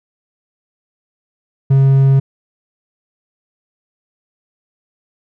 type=tone; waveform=triangle; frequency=135.7 Hz; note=C#3; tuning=36 cents flat; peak=-5 dBFS; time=1.7-2.2 s; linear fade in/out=10 ms; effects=none